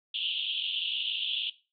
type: band-pass noise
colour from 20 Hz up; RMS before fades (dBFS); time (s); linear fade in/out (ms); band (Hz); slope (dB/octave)
white; -32; 0.14-1.5; 5; 2800 to 3500; 96
effects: noise-tail reverb RT60 0.3 s tail -17 dB re dry